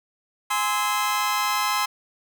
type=chord; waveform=sawtooth; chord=Ab augmented; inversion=none; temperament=just; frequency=830.6 / 1038.3 / 1297.8 Hz; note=Ab5 / C6 / E6; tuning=0 / -14 / -27 cents; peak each=-24 / -20 / -24 dBFS; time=0.5-1.86 s; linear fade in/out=10 ms; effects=none